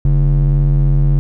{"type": "ring-modulated tone", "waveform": "triangle", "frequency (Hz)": 91.1, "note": "F#2", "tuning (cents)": -26, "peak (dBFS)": -4, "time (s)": [0.05, 1.19], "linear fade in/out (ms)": 0, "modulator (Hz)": 49.5, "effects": []}